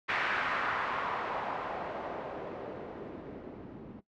blue noise with low-pass filter sweep, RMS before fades -36 dBFS, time 0.08-4.01 s, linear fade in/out 20 ms, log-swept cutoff 1800 to 240 Hz, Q 1.5, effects noise-tail reverb RT60 0.1 s tail -17 dB re dry + low-pass 3000 Hz 12 dB/octave

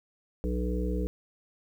harmonic tone, 61 Hz, B1, 21 cents flat, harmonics 1 / 3 / 5 / 7 / 8, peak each -29 / -34 / -36 / -37 / -38 dBFS, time 0.44-1.07 s, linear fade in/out 0 ms, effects 10-bit

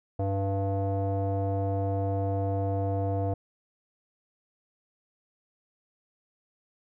square tone with low-pass filter, 98 Hz, G2, in tune, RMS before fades -28 dBFS, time 0.19-3.34 s, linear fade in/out 5 ms, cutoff 630 Hz, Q 5.4, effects none

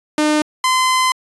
sawtooth tone pair in turn, 303 / 1028.6 Hz, D#4 / C6, -46 / -30 cents, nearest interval octave + major sixth, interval 2116 cents, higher second, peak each -9 dBFS, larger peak neither, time 0.18-0.42 / 0.64-1.12 s, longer second, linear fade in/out 2 ms, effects resampled to 24000 Hz

